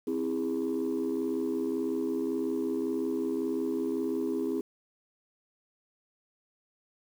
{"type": "chord", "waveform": "sine", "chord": "C augmented", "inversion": "none", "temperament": "just", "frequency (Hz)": [261.6, 327, 408.8], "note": ["C4", "E4", "G#4"], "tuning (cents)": [0, -14, -27], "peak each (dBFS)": -31, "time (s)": [0.07, 4.61], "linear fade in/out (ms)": 5, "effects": ["tanh soft clip ceiling -23 dBFS", "9-bit"]}